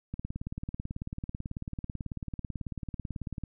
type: click train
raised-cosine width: 5 ms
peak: -23 dBFS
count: 61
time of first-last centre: 0.14-3.437 s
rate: 18.2 Hz
effects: none